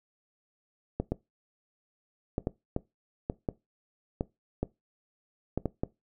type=clicks; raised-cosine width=2 ms; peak=-15 dBFS; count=12; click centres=1 / 1.12 / 2.381 / 2.471 / 2.764 / 3.299 / 3.488 / 4.209 / 4.63 / 5.576 / 5.657 / 5.835 s; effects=noise-tail reverb RT60 0.2 s tail -20 dB re dry